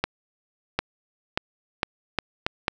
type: accelerating click train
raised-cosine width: 0.3 ms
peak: -6 dBFS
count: 7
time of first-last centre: 0.04-2.681 s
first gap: 750 ms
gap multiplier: 0.78
effects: none